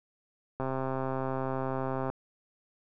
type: click train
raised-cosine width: 1 ms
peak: -19 dBFS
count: 199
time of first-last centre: 0.6-2.1 s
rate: 132 Hz
effects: none